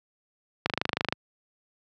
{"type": "click train", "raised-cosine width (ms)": 0.3, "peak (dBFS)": -8, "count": 13, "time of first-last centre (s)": [0.66, 1.125], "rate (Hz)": 25.8, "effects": ["high-pass 100 Hz 12 dB/octave"]}